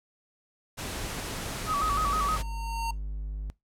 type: noise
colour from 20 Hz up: pink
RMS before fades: -35 dBFS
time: 0.77-2.43 s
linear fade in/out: 20 ms
type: tone with exponential growth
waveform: square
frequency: 916 Hz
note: A#5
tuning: 31 cents flat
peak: -29 dBFS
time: 1.62-2.91 s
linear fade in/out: 5 ms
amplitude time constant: 280 ms
type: tone with vibrato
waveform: sine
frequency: 1200 Hz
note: D6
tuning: 37 cents sharp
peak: -25 dBFS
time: 1.66-2.39 s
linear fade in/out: 50 ms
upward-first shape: square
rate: 6.4 Hz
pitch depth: 86 cents each way
type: tone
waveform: triangle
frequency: 50.8 Hz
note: G#1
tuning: 38 cents flat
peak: -29 dBFS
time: 1.83-3.5 s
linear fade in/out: 0 ms
effects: noise-tail reverb RT60 0.2 s tail -22 dB re dry + low-pass 12000 Hz 12 dB/octave